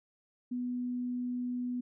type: tone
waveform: sine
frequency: 246.9 Hz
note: B3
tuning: in tune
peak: -32 dBFS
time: 0.51-1.81 s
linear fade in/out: 10 ms
effects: none